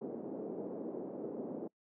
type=band-pass noise; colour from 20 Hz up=white; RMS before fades=-42 dBFS; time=0.01-1.68 s; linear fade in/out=10 ms; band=200 to 490 Hz; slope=24 dB/octave; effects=noise-tail reverb RT60 0.1 s tail -25 dB re dry